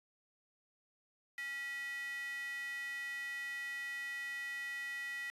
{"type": "tone with high-pass filter", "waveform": "square", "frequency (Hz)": 277.2, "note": "C#4", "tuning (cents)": 0, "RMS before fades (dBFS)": -42, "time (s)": [1.38, 5.3], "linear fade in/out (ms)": 0, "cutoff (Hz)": 2000, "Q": 10, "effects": ["resampled to 32000 Hz", "12-bit"]}